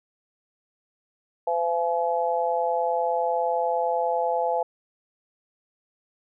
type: harmonic tone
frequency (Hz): 169.8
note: F3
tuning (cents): -48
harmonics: 3 / 4 / 5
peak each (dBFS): -26 / -26 / -26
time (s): 1.47-4.63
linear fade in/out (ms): 5
effects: none